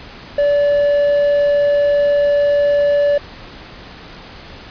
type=tone; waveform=triangle; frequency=577 Hz; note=D5; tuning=31 cents flat; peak=-9 dBFS; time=0.38-3.18 s; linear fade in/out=5 ms; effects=pink hiss -36 dBFS RMS until 4.7 s + resampled to 11025 Hz